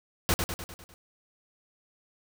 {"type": "noise with echo", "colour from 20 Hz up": "pink", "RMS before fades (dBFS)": -24, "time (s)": [0.29, 0.34], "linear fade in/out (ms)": 0, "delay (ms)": 100, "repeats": 6, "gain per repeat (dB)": -5, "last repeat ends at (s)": 0.94, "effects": []}